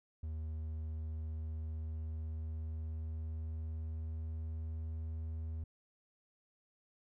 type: tone with pitch glide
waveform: triangle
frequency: 78.6 to 79.97 Hz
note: D#2 to D#2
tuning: +18 to +48 cents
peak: -36 dBFS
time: 0.23-5.64 s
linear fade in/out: 5 ms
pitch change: +30 cents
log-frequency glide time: 0.55-5.14 s
effects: none